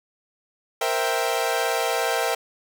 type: chord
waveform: sawtooth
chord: C dominant seventh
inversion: third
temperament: equal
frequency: 466.2 / 523.3 / 659.3 / 784 Hz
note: Bb4 / C5 / E5 / G5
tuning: 0 / 0 / 0 / 0 cents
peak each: -23 / -25 / -23 / -23 dBFS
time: 0.81-2.35 s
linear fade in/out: 5 ms
effects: none